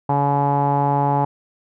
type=tone with low-pass filter; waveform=sawtooth; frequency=141.9 Hz; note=C#3; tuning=41 cents sharp; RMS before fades=-18 dBFS; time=0.09-1.25 s; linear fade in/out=5 ms; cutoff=870 Hz; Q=7.8; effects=none